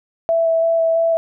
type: tone with vibrato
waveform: sine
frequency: 659.3 Hz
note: E5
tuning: in tune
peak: -13 dBFS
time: 0.29-1.17 s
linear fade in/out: 0 ms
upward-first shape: square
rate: 3 Hz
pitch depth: 9 cents each way
effects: none